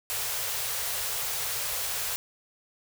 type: band-stop noise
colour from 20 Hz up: white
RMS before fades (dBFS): -31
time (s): 0.1-2.16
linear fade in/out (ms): 0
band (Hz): 150 to 400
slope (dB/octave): 96
effects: none